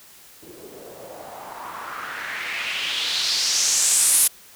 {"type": "noise with low-pass filter sweep", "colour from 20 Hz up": "blue", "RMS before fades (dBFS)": -24, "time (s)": [0.42, 4.28], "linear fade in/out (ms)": 10, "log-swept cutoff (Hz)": [320, 11000], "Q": 3.1, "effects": ["white hiss -48 dBFS RMS until 4.55 s"]}